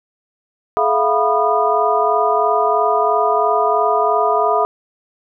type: tone cluster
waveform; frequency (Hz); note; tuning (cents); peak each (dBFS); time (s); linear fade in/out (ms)
sine; 426.3 / 667 / 710 / 983 / 1223; G#4 / E5 / F5 / B5 / D#6; +45 / +20 / +28 / -8 / -30; -19; 0.77-4.65; 0
effects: none